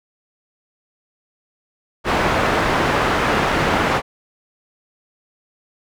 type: low-pass noise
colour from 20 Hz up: white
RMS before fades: -18 dBFS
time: 2.04-4.02 s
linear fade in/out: 50 ms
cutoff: 1400 Hz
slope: 12 dB/octave
effects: none